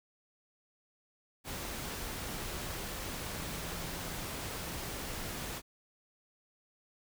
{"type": "tone in noise", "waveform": "sine", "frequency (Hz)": 170, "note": "F3", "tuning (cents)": -46, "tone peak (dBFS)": -48, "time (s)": [3.37, 4.16], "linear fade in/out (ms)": 50, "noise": "pink", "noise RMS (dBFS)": -40, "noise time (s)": [1.44, 5.62], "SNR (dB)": -11, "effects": []}